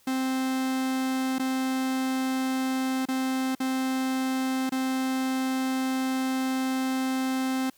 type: tone with dropouts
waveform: 45% pulse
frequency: 261.6 Hz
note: C4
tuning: in tune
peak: -25 dBFS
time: 0.07-7.7 s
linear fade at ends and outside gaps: 5 ms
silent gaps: 1.385-1.395 / 3.055-3.085 / 3.551-3.601 / 4.695-4.72 s
effects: white hiss -61 dBFS RMS until 7.77 s